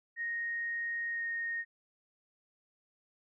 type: tone with pitch glide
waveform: sine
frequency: 1864.7 to 1854 Hz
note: A#6 to A#6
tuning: 0 to -10 cents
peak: -33 dBFS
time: 0.16-1.65 s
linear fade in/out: 50 ms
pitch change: -10 cents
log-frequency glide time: 1.11-1.24 s
effects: none